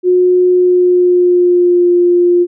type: tone with pitch glide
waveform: sine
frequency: 362.1 to 351.8 Hz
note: F#4 to F4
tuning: -37 to +13 cents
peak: -6 dBFS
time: 0.03-2.47 s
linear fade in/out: 50 ms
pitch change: -50 cents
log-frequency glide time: 0.5-1.91 s
effects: none